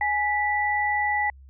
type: tone pair together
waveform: sine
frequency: 833.7 / 1968 Hz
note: G#5 / B6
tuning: +6 / -7 cents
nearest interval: octave + minor third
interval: 1487 cents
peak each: -24 dBFS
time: 0.01-1.3 s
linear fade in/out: 2 ms
effects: added 67 Hz sine -45 dBFS peak until 1.49 s